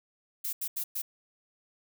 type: noise bursts at uneven times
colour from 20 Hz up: violet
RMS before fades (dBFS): -33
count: 4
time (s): 0.44-0.53 / 0.61-0.68 / 0.76-0.84 / 0.95-1.02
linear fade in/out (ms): 10
effects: none